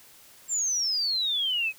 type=exponential sweep; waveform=sine; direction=down; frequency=7480 to 2501 Hz; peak=-24 dBFS; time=0.48-1.73 s; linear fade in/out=50 ms; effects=white hiss -53 dBFS RMS until 1.78 s

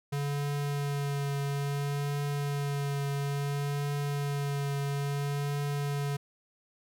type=tone with vibrato; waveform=square; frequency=142.3 Hz; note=C#3; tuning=46 cents sharp; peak=-30 dBFS; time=0.12-6.17 s; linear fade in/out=10 ms; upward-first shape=triangle; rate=0.59 Hz; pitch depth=19 cents each way; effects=none

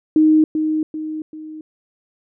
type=tone with echo; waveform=sine; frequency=311.1 Hz; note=D#4; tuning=in tune; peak=-9 dBFS; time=0.16-0.44 s; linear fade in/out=2 ms; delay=390 ms; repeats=3; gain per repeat=-7 dB; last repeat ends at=1.61 s; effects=none

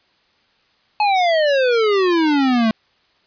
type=exponential sweep; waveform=square; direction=down; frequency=858 to 216 Hz; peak=-14 dBFS; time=1-2.71 s; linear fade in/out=2 ms; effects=white hiss -59 dBFS RMS until 3.26 s + resampled to 11025 Hz

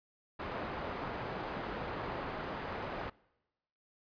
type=low-pass noise; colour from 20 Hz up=white; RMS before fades=-40 dBFS; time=0.39-3.1 s; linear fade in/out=10 ms; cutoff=1100 Hz; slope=12 dB/octave; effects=noise-tail reverb RT60 1.0 s tail -24 dB re dry + resampled to 11025 Hz

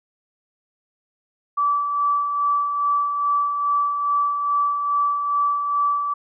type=tone with tremolo; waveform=sine; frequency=1156 Hz; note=D6; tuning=28 cents flat; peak=-16 dBFS; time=1.57-6.14 s; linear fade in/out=10 ms; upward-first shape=sine; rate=2.4 Hz; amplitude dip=45%; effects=none

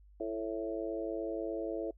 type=harmonic tone with a mistuned harmonic; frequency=110 Hz; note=A2; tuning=in tune; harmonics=3 / 4 / 5 / 6; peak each=-38 / -39 / -40 / -41 dBFS; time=0.2-1.91 s; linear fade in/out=5 ms; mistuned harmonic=3; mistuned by=+17 cents; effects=noise-tail reverb RT60 0.1 s tail -26 dB re dry + added 50 Hz sine -56 dBFS peak until 1.97 s

